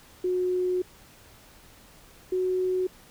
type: tone pair in turn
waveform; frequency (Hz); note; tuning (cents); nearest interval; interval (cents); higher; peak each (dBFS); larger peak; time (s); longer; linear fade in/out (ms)
sine; 364.2 / 369.3; F#4 / F#4; -27 / -3; unison; 24; second; -23; neither; 0.24-0.82 / 2.32-2.87; first; 5
effects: pink hiss -53 dBFS RMS until 3.1 s